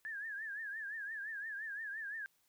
sine tone with vibrato, 1703 Hz, G#6, 43 cents sharp, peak -40 dBFS, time 0.05-2.26 s, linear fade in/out 0 ms, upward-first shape triangle, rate 5.8 Hz, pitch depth 140 cents each way, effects white hiss -75 dBFS RMS until 2.48 s

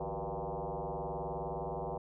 sine tone with frequency modulation, 150.8 Hz, D3, 46 cents sharp, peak -35 dBFS, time 0-1.98 s, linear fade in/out 5 ms, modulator 107 Hz, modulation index 7.4, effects none

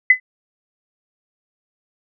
sine tone with exponential decay, 2018 Hz, B6, 37 cents sharp, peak -3 dBFS, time 0.1-0.2 s, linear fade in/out 5 ms, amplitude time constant 20 ms, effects none

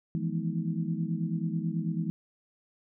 sine tone cluster, 161.5 / 170.7 / 210.3 / 244.3 / 318.4 Hz, E3 / F3 / G#3 / B3 / D#4, -35 / -39 / +22 / -19 / +40 cents, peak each -32 / -32 / -36 / -40 / -40 dBFS, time 0.15-2.1 s, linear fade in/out 0 ms, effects none

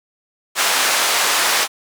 pink band-pass noise, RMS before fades -17 dBFS, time 0.55-1.68 s, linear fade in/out 50 ms, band 840 to 11000 Hz, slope 12 dB/octave, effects none

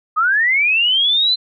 sine linear sweep, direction up, 1212 to 4100 Hz, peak -12 dBFS, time 0.16-1.36 s, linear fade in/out 20 ms, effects none

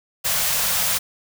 white band-stop noise, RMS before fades -21 dBFS, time 0.24-0.99 s, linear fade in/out 20 ms, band 220 to 470 Hz, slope 96 dB/octave, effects none

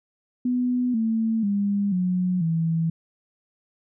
sine tone with pitch steps, 248.3 / 223.8 / 201.7 / 181.77 / 163.82 Hz, B3 / A3 / G3 / F#3 / E3, +9 / +30 / +50 / -30 / -10 cents, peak -20 dBFS, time 0.45-2.9 s, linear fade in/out 5 ms, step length 490 ms, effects none

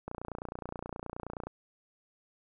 click train, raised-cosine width 1 ms, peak -24 dBFS, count 42, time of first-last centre 0.08-1.47 s, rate 29.5 Hz, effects none

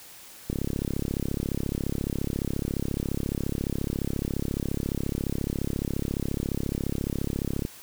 click train, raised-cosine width 3 ms, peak -15 dBFS, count 247, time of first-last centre 0.5-7.651 s, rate 34.4 Hz, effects white hiss -47 dBFS RMS until 7.82 s

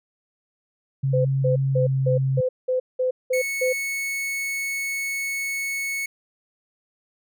sine tone with pitch glide, 135.3 to 133.51 Hz, C#3 to C3, -42 to +35 cents, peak -19 dBFS, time 1.03-2.41 s, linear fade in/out 10 ms, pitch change -23 cents, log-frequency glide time 1.69-1.89 s
sine tone bursts, 510 Hz, C5, 44 cents flat, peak -19 dBFS, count 9, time 1.13-3.73 s, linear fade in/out 10 ms, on 120 ms, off 190 ms
45% pulse tone, 2207 Hz, C#7, 8 cents flat, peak -25 dBFS, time 3.33-6.06 s, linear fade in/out 5 ms
effects none

